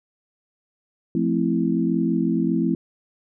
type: chord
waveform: sine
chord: F major seventh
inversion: none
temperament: equal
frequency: 174.61 / 220 / 261.6 / 329.6 Hz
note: F3 / A3 / C4 / E4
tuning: 0 / 0 / 0 / 0 cents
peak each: -24 dBFS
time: 1.15-2.75 s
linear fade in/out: 2 ms
effects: none